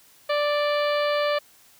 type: harmonic tone with a mistuned harmonic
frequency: 587.3 Hz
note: D5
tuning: in tune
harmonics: 1 / 2 / 3 / 4 / 5 / 6 / 7 / 8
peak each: -22 / -28 / -32 / -34 / -36 / -38 / -39 / -40 dBFS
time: 0.29-1.39 s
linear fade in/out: 10 ms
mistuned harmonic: 8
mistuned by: -34 cents
effects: white hiss -55 dBFS RMS until 1.79 s